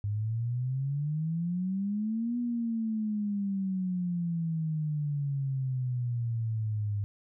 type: exponential two-way sweep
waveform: sine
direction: up then down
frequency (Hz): 101.1 to 243.3 to 101.1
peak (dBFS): -28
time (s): 0.04-7.04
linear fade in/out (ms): 0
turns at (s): 2.38
effects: none